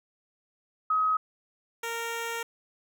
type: tone pair in turn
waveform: sine / 10% pulse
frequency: 1268 / 462.8 Hz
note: D#6 / A#4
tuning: +32 / -13 cents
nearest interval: octave + perfect fourth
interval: 1745 cents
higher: first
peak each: -22 / -23 dBFS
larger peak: first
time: 0.9-1.17 / 1.83-2.43 s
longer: second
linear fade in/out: 5 ms
effects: none